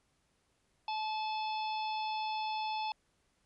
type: harmonic tone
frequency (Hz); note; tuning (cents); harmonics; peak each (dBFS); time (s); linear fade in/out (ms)
866; A5; -28; 1 / 3 / 4 / 5 / 6; -34 / -44 / -46 / -48 / -50; 0.88-2.92; 2
effects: pink hiss -75 dBFS RMS until 3.45 s + resampled to 24000 Hz